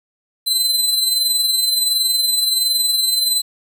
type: tone with amplitude modulation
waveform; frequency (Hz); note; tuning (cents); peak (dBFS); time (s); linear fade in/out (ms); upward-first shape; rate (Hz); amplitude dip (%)
sawtooth; 4051; B7; +43; -10; 0.46-3.42; 20; sine; 21.4; 45
effects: 8-bit